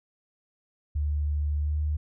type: tone with pitch glide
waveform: sine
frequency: 73.9 to 75.41 Hz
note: D2 to D2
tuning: +11 to +46 cents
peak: -24 dBFS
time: 0.95-1.97 s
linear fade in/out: 10 ms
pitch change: +35 cents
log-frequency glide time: 1.6-1.79 s
effects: none